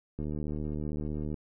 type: click train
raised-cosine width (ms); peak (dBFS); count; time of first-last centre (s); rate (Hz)
3; -23; 88; 0.19-1.342; 75.5
effects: none